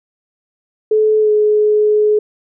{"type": "tone with pitch glide", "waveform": "sine", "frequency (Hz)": [431.3, 423.2], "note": ["A4", "G#4"], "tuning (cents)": [-35, 33], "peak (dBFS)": -9, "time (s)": [0.91, 2.19], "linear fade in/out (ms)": 5, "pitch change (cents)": -32, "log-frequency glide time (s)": [1.2, 1.31], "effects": []}